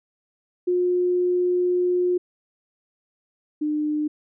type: tone pair in turn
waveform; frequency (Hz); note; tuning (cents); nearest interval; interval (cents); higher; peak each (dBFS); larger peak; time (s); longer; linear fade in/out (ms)
sine; 358.4 / 301.4; F4 / D4; +45 / +45; minor third; 300; first; -18 / -21; first; 0.67-2.18 / 3.61-4.08; first; 10
effects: none